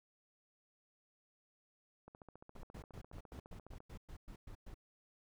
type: click train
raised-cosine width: 1 ms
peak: -40 dBFS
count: 26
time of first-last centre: 2.08-3.804 s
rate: 14.5 Hz
type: noise bursts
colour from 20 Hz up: brown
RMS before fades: -50 dBFS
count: 12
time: 2.55-4.744 s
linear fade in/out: 5 ms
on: 82 ms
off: 110 ms
effects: none